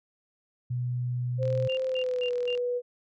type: tone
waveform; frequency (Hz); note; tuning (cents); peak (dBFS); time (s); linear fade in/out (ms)
sine; 123.47; B2; 0; -27; 0.7-1.68; 10
type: tone with pitch glide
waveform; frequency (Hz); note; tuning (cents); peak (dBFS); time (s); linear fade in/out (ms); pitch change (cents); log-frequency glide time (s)
sine; 522 to 489.9; C5 to B4; -4 to -14; -26; 1.38-2.82; 50; -110; 1.86-2.31
type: click train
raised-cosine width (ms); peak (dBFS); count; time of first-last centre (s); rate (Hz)
0.2; -30; 48; 1.43-2.576; 41
type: tone bursts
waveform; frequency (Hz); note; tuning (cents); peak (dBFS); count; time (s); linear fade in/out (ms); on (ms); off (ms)
sine; 2794; F7; 0; -32; 4; 1.69-2.554; 5; 81; 180
effects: none